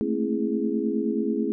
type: tone cluster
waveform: sine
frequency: 218.1 / 227.4 / 268.3 / 331.1 / 415.5 Hz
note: A3 / A#3 / C4 / E4 / G#4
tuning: -15 / -43 / +44 / +8 / +1 cents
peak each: -29 dBFS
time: 0.01-1.52 s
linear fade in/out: 0 ms
effects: none